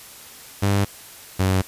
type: tone pair in turn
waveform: sawtooth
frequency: 100 / 94.39 Hz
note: G2 / F#2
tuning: +35 / +35 cents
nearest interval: minor second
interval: 100 cents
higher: first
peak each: -13 dBFS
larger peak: neither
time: 0.62-0.85 / 1.39-1.62 s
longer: neither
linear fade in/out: 10 ms
effects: white hiss -42 dBFS RMS until 1.67 s + resampled to 32000 Hz